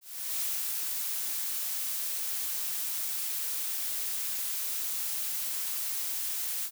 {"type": "noise with ADSR envelope", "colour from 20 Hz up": "blue", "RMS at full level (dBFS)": -31, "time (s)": [0.01, 6.71], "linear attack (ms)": 400, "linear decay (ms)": 230, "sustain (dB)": -2, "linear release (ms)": 64, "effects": []}